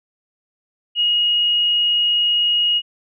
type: tone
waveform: sine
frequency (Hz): 2881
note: F#7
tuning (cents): -47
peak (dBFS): -14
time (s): 0.95-2.82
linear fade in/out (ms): 50
effects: none